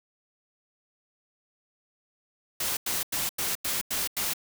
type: noise bursts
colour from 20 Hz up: white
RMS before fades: -29 dBFS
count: 7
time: 2.6-4.336 s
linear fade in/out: 5 ms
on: 170 ms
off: 91 ms
effects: none